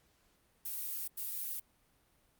violet noise bursts at uneven times, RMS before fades -39 dBFS, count 2, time 0.65-1.08 / 1.17-1.6 s, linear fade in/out 10 ms, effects pink hiss -71 dBFS RMS until 2.39 s + Opus 48 kbps

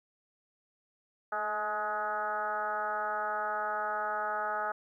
sine tone with frequency modulation, 1054 Hz, C6, 12 cents sharp, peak -30 dBFS, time 1.32-4.72 s, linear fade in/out 5 ms, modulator 209 Hz, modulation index 2.2, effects 12-bit

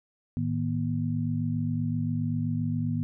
sine tone cluster, 108.1 / 155.7 / 241.5 Hz, A2 / D#3 / B3, -30 / +2 / -39 cents, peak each -30 dBFS, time 0.37-3.03 s, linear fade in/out 0 ms, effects none

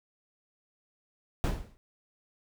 brown noise with exponential decay, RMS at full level -22 dBFS, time 1.44-1.77 s, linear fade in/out 0 ms, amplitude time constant 70 ms, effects none

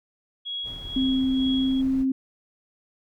sine tone with tremolo, 3322 Hz, G#7, in tune, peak -28 dBFS, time 0.45-1.82 s, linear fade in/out 20 ms, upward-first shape sine, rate 2.1 Hz, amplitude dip 65%
brown noise, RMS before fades -39 dBFS, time 0.63-2.06 s, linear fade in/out 50 ms
sine tone with pitch glide, 262.4 to 264.8 Hz, C4 to C4, +5 to +21 cents, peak -20 dBFS, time 0.96-2.12 s, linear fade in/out 5 ms, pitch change +16 cents, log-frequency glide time 1.51-1.87 s
effects none

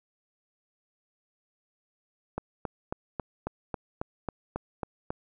click train, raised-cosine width 1 ms, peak -17 dBFS, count 11, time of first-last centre 2.38-5.105 s, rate 3.67 Hz, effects none

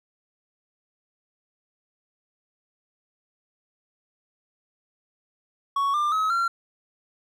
triangle tone with pitch steps, 1114 / 1194 / 1279.6 / 1371.5 Hz, C#6 / D6 / D#6 / F6, +8 / +28 / +48 / -32 cents, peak -19 dBFS, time 5.76-6.48 s, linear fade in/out 5 ms, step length 180 ms, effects none

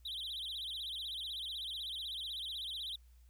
triangle tone with vibrato, 3500 Hz, A7, 10 cents flat, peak -38 dBFS, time 0.05-2.96 s, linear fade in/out 5 ms, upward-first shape sine, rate 16 Hz, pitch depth 220 cents each way, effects added 60 Hz sine -58 dBFS peak until 3.29 s + white hiss -75 dBFS RMS until 3.29 s

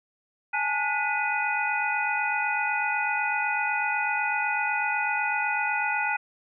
sine tone cluster, 831 / 879 / 1455 / 1996 / 2490 Hz, G#5 / A5 / F#6 / B6 / D#7, +1 / -2 / -29 / +18 / +1 cents, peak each -30 / -32 / -29 / -33 / -29 dBFS, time 0.53-6.17 s, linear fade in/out 10 ms, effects none

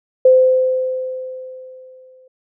sine tone with exponential decay, 515 Hz, C5, 28 cents flat, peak -5 dBFS, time 0.25-2.28 s, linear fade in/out 5 ms, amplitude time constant 440 ms, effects none

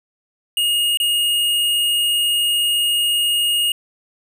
square tone with dropouts, 2859 Hz, F7, 40 cents sharp, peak -16 dBFS, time 0.57-3.72 s, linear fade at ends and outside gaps 2 ms, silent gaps 0.973-1 s, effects none

